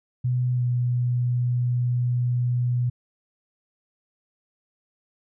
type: tone with pitch glide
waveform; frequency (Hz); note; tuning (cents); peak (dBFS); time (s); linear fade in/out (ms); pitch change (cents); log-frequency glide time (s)
sine; 124.8 to 122.73; B2 to B2; +19 to -10; -20; 0.24-2.9; 10; -29; 0.55-0.62
effects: none